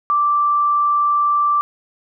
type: tone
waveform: sine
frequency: 1172 Hz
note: D6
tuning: 4 cents flat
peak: -13 dBFS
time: 0.1-1.61 s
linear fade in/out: 0 ms
effects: none